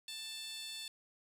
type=tone with high-pass filter; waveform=15% pulse; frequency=884 Hz; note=A5; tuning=8 cents sharp; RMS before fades=-45 dBFS; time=0.08-0.88 s; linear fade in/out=2 ms; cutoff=4100 Hz; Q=2.3; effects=resampled to 32000 Hz + 11-bit